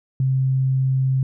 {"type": "tone", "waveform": "sine", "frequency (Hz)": 132.1, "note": "C3", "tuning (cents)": 17, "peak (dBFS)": -16, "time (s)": [0.2, 1.23], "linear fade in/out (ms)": 2, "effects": []}